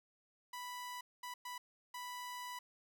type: tone bursts at uneven times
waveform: sawtooth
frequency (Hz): 987.8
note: B5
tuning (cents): 0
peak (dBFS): -40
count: 4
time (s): 0.53-1.01 / 1.23-1.34 / 1.45-1.58 / 1.94-2.59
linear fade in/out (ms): 5
effects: none